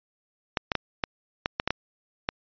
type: clicks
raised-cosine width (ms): 0.3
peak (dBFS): -8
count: 9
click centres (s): 0.572 / 0.718 / 0.753 / 1.038 / 1.459 / 1.599 / 1.676 / 1.706 / 2.289
effects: resampled to 11025 Hz